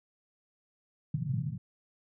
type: band-pass noise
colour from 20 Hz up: pink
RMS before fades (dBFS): -33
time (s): 1.14-1.58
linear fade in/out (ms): 5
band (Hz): 120 to 170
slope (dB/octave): 48
effects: none